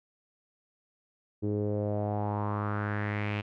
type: tone with low-pass filter sweep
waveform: sawtooth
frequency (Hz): 103.83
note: G#2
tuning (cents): 0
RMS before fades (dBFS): -31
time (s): 1.42-3.42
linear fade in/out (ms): 20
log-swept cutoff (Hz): 360 to 2700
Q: 3.9
effects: none